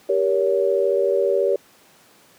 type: chord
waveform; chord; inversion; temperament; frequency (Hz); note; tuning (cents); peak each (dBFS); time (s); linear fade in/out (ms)
sine; G diminished; none; just; 392 / 470.4 / 564.5; G4 / Bb4 / Db5; 0 / +16 / +31; -20 / -22 / -20; 0.09-1.56; 5
effects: pink hiss -52 dBFS RMS until 2.38 s + high-pass 200 Hz 12 dB/octave